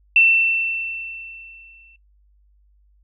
sine tone with exponential decay, 2685 Hz, E7, 31 cents sharp, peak -9 dBFS, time 0.16-1.96 s, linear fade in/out 2 ms, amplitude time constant 390 ms, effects noise-tail reverb RT60 0.1 s tail -19 dB re dry + added 50 Hz sine -54 dBFS peak until 3.03 s

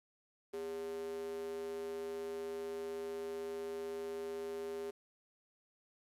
square tone with high-pass filter, 81.1 Hz, E2, 28 cents flat, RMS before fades -42 dBFS, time 0.53-4.91 s, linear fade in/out 10 ms, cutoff 380 Hz, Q 8.4, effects resampled to 32000 Hz + 11-bit

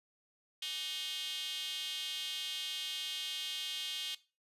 square tone with high-pass filter, 168.4 Hz, E3, 37 cents sharp, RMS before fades -39 dBFS, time 0.62-4.15 s, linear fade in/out 5 ms, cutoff 3200 Hz, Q 6, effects noise-tail reverb RT60 0.3 s tail -17 dB re dry + resampled to 32000 Hz

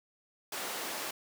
pink high-pass noise, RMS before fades -38 dBFS, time 0.52-1.11 s, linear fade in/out 5 ms, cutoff 430 Hz, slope 12 dB/octave, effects none

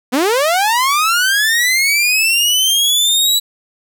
sawtooth linear sweep, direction up, 233.1 to 3951 Hz, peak -8 dBFS, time 0.12-3.4 s, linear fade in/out 20 ms, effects none

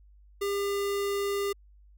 square tone, 401.3 Hz, G4, 41 cents sharp, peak -28 dBFS, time 0.41-1.53 s, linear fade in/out 10 ms, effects added 50 Hz sine -53 dBFS peak until 1.97 s

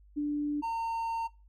sine / triangle tone pair in turn, 293.7 / 913.3 Hz, D4 / A#5, 0 / -36 cents, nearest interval octave + minor sixth, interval 1964 cents, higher second, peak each -28 / -28 dBFS, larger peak neither, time 0.16-0.62 / 0.62-1.28 s, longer second, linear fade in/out 20 ms, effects noise-tail reverb RT60 0.3 s tail -21 dB re dry + added 50 Hz sine -55 dBFS peak until 1.48 s

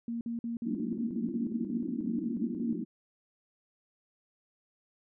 sine tone bursts, 233.1 Hz, A#3, in tune, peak -32 dBFS, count 15, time 0.08-2.73 s, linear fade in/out 2 ms, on 130 ms, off 50 ms
pink band-pass noise, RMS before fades -36 dBFS, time 0.65-2.85 s, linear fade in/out 20 ms, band 180 to 350 Hz, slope 96 dB/octave
effects none

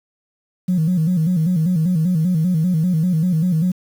sine tone with vibrato, 170 Hz, F3, 46 cents flat, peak -13 dBFS, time 0.68-3.72 s, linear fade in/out 10 ms, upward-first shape square, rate 5.1 Hz, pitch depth 120 cents each way, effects tanh soft clip ceiling -10 dBFS + 7-bit

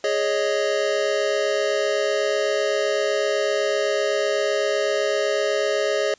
square chord, Ab suspended fourth, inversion none, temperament equal, 415.3 / 554.4 / 622.3 Hz, Ab4 / Db5 / Eb5, 0 / 0 / 0 cents, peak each -25 dBFS, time 0.04-6.14 s, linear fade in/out 2 ms, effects white hiss -55 dBFS RMS until 6.18 s + resampled to 16000 Hz

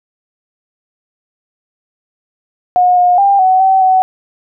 sine tone with pitch steps, 722 / 716 / 796 / 749 / 765 / 751 Hz, F#5 / F5 / G5 / F#5 / G5 / F#5, -43 / +43 / +26 / +21 / -42 / +26 cents, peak -6 dBFS, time 2.76-4.02 s, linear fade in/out 0 ms, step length 210 ms, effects none

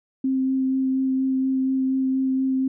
sine tone with vibrato, 263.6 Hz, C4, 13 cents sharp, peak -19 dBFS, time 0.24-2.68 s, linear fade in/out 5 ms, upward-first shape sine, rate 4.2 Hz, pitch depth 10 cents each way, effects none

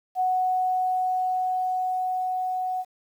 sine tone with level ramp, 740 Hz, F#5, in tune, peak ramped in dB -20 to -25 dBFS, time 0.15-2.85 s, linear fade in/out 50 ms, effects 9-bit

